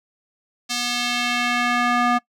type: tone with band-pass filter sweep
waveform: square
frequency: 242.6 Hz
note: B3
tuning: 31 cents flat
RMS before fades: -21 dBFS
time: 0.69-2.19 s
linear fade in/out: 20 ms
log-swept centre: 5000 to 1100 Hz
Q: 1.2
effects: noise-tail reverb RT60 0.1 s tail -22 dB re dry